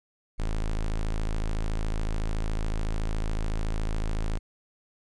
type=tone; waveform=square; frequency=26.92 Hz; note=A0; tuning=37 cents flat; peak=-26 dBFS; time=0.38-4.39 s; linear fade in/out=20 ms; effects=resampled to 22050 Hz + 11-bit